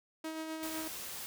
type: tone with tremolo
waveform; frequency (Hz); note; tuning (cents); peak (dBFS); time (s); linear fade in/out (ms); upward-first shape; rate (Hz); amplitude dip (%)
sawtooth; 317.9; D#4; +37; -33; 0.24-0.88; 5; sine; 7.9; 35
type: noise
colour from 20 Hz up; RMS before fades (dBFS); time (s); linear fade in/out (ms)
white; -43; 0.63-1.26; 0
effects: none